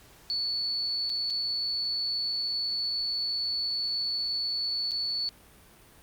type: tone with dropouts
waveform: sine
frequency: 4443 Hz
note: C#8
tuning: 3 cents sharp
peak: -27 dBFS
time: 0.3-5.29 s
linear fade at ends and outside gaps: 0 ms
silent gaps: 1.095-1.1 / 1.301-1.305 / 4.91-4.917 s
effects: pink hiss -55 dBFS RMS until 6.02 s + Opus 48 kbps